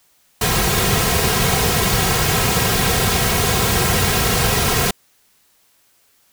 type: noise with comb filter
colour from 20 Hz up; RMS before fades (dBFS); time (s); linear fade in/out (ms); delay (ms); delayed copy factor
pink; -17; 0.41-4.91; 5; 3.4; -0.7
effects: white hiss -58 dBFS RMS until 6.32 s